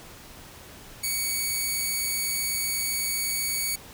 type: tone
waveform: 5% pulse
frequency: 2242 Hz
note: C#7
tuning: 19 cents sharp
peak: -16 dBFS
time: 1.03-3.76 s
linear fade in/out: 10 ms
effects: pink hiss -46 dBFS RMS until 3.93 s